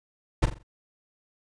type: noise with echo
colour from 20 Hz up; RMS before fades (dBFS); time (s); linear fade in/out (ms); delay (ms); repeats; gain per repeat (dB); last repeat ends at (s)
brown; -19; 0.42-0.46; 10; 43; 4; -9; 0.632
effects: resampled to 22050 Hz